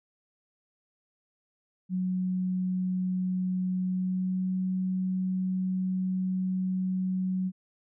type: tone with pitch glide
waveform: sine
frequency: 184.2 to 186.02 Hz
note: F#3 to F#3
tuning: -7 to +10 cents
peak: -26 dBFS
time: 1.89-7.52 s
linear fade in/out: 50 ms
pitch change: +17 cents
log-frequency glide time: 3.81-4.55 s
effects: none